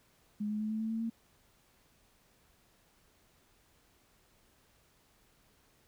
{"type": "tone with pitch steps", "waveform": "sine", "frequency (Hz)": [209, 212, 215.1, 218.3, 221.4, 224.6, 227.9], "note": ["G#3", "G#3", "A3", "A3", "A3", "A3", "A#3"], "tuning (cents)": [11, 36, -39, -13, 11, 36, -39], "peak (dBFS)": -32, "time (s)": [0.4, 1.1], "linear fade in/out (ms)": 10, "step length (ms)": 100, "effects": ["pink hiss -68 dBFS RMS until 5.87 s"]}